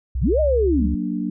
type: tone with pitch glide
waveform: sine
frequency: 63 to 70.72 Hz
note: B1 to C#2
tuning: +35 to +35 cents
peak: -20 dBFS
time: 0.15-0.95 s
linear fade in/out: 5 ms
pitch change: +200 cents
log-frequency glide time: 0.26-0.77 s
type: linear two-way sweep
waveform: sine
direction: up then down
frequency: 31.23 to 634 to 173.3 Hz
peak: -16 dBFS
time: 0.19-0.88 s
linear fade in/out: 50 ms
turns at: 0.4 s
type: chord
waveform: sine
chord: Gb augmented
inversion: none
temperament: equal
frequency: 185 / 233.1 / 293.7 Hz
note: Gb3 / Bb3 / D4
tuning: 0 / 0 / 0 cents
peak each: -26 dBFS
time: 0.79-1.3 s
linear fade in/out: 5 ms
effects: none